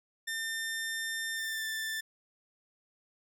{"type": "tone with pitch glide", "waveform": "sawtooth", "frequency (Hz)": [1800, 1771.1], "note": ["A6", "A6"], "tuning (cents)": [39, 11], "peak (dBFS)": -30, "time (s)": [0.27, 2.01], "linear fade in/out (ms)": 10, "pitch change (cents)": -28, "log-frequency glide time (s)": [1.35, 1.65], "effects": []}